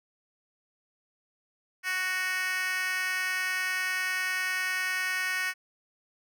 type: tone with high-pass filter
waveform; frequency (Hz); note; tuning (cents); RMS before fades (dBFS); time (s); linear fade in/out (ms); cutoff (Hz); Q
10% pulse; 370; F#4; 0; -30; 1.83-5.54; 50; 1800; 2.3
effects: none